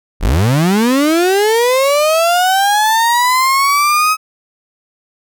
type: linear sweep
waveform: 35% pulse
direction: up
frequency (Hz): 31.82 to 1277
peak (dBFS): -8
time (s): 0.2-4.17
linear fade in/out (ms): 50
effects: none